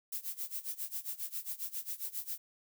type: noise with tremolo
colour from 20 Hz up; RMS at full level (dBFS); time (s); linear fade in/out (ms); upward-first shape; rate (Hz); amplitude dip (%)
violet; -37; 0.12-2.38; 5; sine; 7.4; 90
effects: none